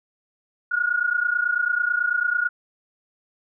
sine tone pair together, 1424 / 1453.1 Hz, F6 / F#6, +33 / -32 cents, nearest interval unison, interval 35 cents, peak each -23 / -22 dBFS, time 0.71-2.49 s, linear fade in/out 10 ms, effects none

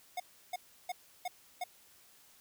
square tone bursts, 723 Hz, F#5, 40 cents flat, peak -35 dBFS, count 5, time 0.17-1.64 s, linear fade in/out 5 ms, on 30 ms, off 330 ms, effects white hiss -62 dBFS RMS until 2.4 s

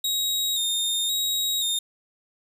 sawtooth tone with vibrato, 3729 Hz, A#7, in tune, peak -20 dBFS, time 0.04-1.79 s, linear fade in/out 5 ms, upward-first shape square, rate 0.95 Hz, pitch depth 34 cents each way, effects none

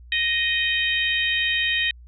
harmonic tone, 622.3 Hz, D#5, in tune, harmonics 3 / 4 / 5 / 6, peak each -24 / -25 / -26 / -27 dBFS, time 0.12-1.91 s, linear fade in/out 2 ms, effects added 60 Hz sine -42 dBFS peak until 2.07 s

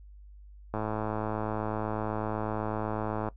click train, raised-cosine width 1 ms, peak -18 dBFS, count 276, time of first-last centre 0.74-3.286 s, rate 108 Hz, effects noise-tail reverb RT60 0.1 s tail -19 dB re dry + added 50 Hz sine -47 dBFS peak until 3.36 s

